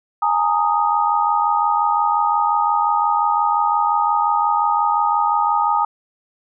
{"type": "chord", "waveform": "sine", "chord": "Ab suspended second", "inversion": "none", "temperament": "equal with one note detuned", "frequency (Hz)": [830.6, 916.3, 1244.5], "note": ["Ab5", "Bb5", "Eb6"], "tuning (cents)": [0, -30, 0], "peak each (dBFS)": -19, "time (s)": [0.22, 5.85], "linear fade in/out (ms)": 5, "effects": []}